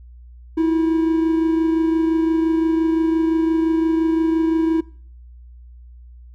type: tone pair together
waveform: triangle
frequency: 323.4 / 349.2 Hz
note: E4 / F4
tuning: -33 / 0 cents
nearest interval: minor second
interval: 133 cents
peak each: -13 / -24 dBFS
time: 0.57-4.81 s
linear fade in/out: 10 ms
effects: noise-tail reverb RT60 0.5 s tail -22 dB re dry + added 60 Hz sine -39 dBFS peak until 6.34 s